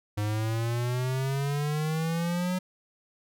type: exponential sweep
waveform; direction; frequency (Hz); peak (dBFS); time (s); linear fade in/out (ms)
square; up; 103.3 to 185; -27; 0.17-2.59; 10
effects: none